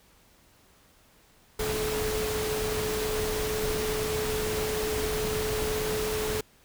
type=tone in noise; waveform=sine; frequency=430.3 Hz; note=A4; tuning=39 cents flat; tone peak=-29 dBFS; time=1.59-6.41 s; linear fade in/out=5 ms; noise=pink; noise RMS=-32 dBFS; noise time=1.59-6.41 s; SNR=0 dB; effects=pink hiss -60 dBFS RMS until 6.64 s